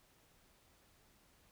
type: silence
effects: pink hiss -69 dBFS RMS until 1.51 s